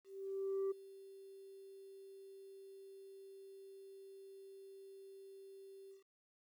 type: tone with ADSR envelope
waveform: sine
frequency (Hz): 389.3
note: G4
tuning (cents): -12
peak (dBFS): -32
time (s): 0.04-6.04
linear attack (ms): 670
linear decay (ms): 14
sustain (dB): -21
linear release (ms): 130
effects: tanh soft clip ceiling -34 dBFS + 12-bit